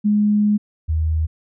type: tone pair in turn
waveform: sine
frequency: 208.7 / 79.22 Hz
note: G#3 / D#2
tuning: +9 / +32 cents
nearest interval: octave + perfect fourth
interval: 1677 cents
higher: first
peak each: -13 / -16 dBFS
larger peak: first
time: 0.04-0.58 / 0.88-1.27 s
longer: first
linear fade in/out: 20 ms
effects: none